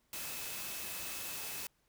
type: tone in noise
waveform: sine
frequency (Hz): 2590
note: E7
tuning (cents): -31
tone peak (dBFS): -51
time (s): 0.13-1.67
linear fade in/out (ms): 2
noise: white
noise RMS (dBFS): -42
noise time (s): 0.13-1.67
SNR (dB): -12
effects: pink hiss -75 dBFS RMS until 1.88 s